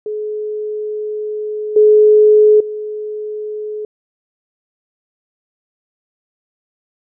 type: tone with level steps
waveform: sine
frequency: 424.9 Hz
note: G#4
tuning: 40 cents sharp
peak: -19 / -5 / -21 dBFS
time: 0.06-3.85 s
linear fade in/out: 2 ms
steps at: 1.76 / 2.6 s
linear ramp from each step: 5 ms
effects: none